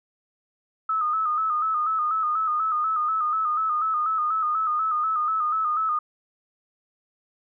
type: tone with vibrato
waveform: sine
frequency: 1263 Hz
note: D#6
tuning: 26 cents sharp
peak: -21 dBFS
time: 0.89-5.99 s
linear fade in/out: 5 ms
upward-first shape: square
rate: 4.1 Hz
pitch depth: 52 cents each way
effects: none